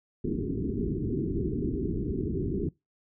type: low-pass noise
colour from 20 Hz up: white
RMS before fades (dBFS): -30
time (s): 0.24-2.69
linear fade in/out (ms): 5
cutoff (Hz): 410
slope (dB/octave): 96
effects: noise-tail reverb RT60 0.2 s tail -23 dB re dry